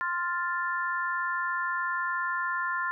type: chord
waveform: sine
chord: F major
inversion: second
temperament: equal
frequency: 1046.5 / 1396.9 / 1760 Hz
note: C6 / F6 / A6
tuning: 0 / 0 / 0 cents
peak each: -31 / -32 / -32 dBFS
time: 0.01-2.91 s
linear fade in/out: 0 ms
effects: none